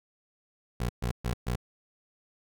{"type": "tone bursts", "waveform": "20% pulse", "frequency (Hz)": 60.5, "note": "B1", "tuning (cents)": -35, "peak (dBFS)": -23, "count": 4, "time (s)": [0.8, 1.558], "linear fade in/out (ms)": 5, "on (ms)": 92, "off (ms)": 130, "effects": []}